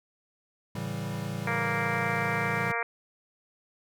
square chord, A dominant seventh, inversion none, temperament equal with one note detuned, 110 / 139.64 / 164.81 / 196 Hz, A2 / C#3 / E3 / G3, 0 / +13 / 0 / 0 cents, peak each -38 dBFS, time 0.75-2.72 s, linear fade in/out 5 ms
harmonic tone, 233.1 Hz, A#3, in tune, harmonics 2 / 3 / 4 / 5 / 6 / 7 / 8 / 9 / 10, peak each -36 / -36 / -36 / -36 / -36 / -36 / -36 / -36 / -36 dBFS, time 1.47-2.83 s, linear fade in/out 2 ms
effects none

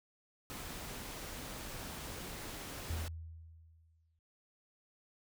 pink noise, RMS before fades -45 dBFS, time 0.5-3.08 s, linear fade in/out 0 ms
sine tone with exponential decay, 81.4 Hz, E2, 21 cents flat, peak -34 dBFS, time 2.9-4.19 s, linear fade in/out 0 ms, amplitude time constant 280 ms
effects none

